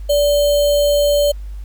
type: tone with sample-and-hold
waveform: sine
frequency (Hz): 580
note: D5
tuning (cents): -22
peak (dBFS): -11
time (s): 0.09-1.32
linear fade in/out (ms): 10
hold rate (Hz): 3675
effects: added 50 Hz sine -26 dBFS peak until 1.64 s + pink hiss -53 dBFS RMS until 1.64 s